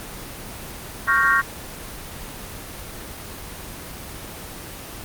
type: chord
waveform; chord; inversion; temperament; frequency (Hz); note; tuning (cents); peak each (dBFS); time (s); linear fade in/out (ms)
sine; G half-diminished seventh; second; equal; 1108.7 / 1396.9 / 1568 / 1864.7; Db6 / F6 / G6 / Bb6; 0 / 0 / 0 / 0; -20; 1.07-1.42; 20
effects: pink hiss -35 dBFS RMS until 5.04 s + Opus 24 kbps